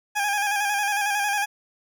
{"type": "tone with vibrato", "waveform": "20% pulse", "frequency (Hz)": 818, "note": "G#5", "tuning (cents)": -26, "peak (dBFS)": -17, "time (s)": [0.15, 1.46], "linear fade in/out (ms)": 20, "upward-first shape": "square", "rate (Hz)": 11, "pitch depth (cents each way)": 37, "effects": []}